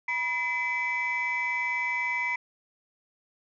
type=tone cluster; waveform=sine; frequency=968 / 2027 / 2309 Hz; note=B5 / B6 / D7; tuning=-35 / +45 / -30 cents; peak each=-32 / -28 / -30 dBFS; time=0.08-2.36 s; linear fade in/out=5 ms; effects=tanh soft clip ceiling -20 dBFS